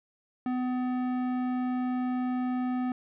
triangle tone with tanh clipping, 251.6 Hz, B3, 32 cents sharp, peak -29 dBFS, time 0.46-2.92 s, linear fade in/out 2 ms, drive 18 dB, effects none

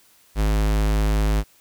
square tone, 52.5 Hz, G#1, 19 cents sharp, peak -18 dBFS, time 0.35-1.44 s, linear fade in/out 50 ms, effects white hiss -56 dBFS RMS until 1.6 s

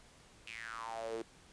sawtooth tone with high-pass filter sweep, 113.8 Hz, A#2, 41 cents flat, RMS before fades -43 dBFS, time 0.47-1.22 s, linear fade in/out 0 ms, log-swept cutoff 2700 to 360 Hz, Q 7.2, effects pink hiss -61 dBFS RMS until 1.52 s + resampled to 22050 Hz

